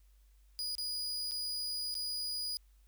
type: tone with dropouts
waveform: 40% pulse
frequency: 4914 Hz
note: D#8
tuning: 22 cents flat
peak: -34 dBFS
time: 0.59-2.57 s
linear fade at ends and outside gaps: 0 ms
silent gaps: 0.752-0.782 / 1.311-1.318 / 1.942-1.952 s
effects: added 49 Hz sine -60 dBFS peak until 2.87 s + white hiss -75 dBFS RMS until 2.87 s